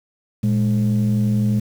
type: tone pair together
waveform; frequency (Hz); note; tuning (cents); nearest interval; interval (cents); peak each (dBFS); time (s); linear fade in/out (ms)
sine; 115.83 / 207.7; A#2 / G#3; -11 / 0; minor seventh; 1011; -16; 0.43-1.6; 10
effects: tanh soft clip ceiling -12 dBFS + 7-bit